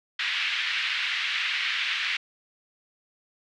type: band-pass noise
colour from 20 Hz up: pink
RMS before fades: -28 dBFS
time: 0.19-2.17 s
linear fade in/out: 5 ms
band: 1800 to 3500 Hz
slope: 24 dB/octave
effects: none